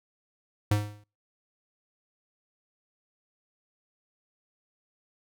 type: tone with exponential decay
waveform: square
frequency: 104.2 Hz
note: G#2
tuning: 6 cents sharp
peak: -20 dBFS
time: 0.71-1.04 s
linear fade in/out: 5 ms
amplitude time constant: 71 ms
effects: noise-tail reverb RT60 0.3 s tail -26 dB re dry